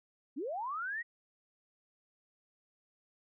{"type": "linear sweep", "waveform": "sine", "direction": "up", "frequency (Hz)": [233.1, 1931], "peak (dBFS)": -35, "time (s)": [0.36, 1.03], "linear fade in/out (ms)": 20, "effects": []}